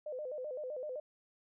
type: tone with vibrato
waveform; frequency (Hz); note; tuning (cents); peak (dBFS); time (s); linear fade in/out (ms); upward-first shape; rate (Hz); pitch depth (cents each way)
sine; 554.4; C#5; 0; -38; 0.06-1; 5; square; 7.8; 150
effects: none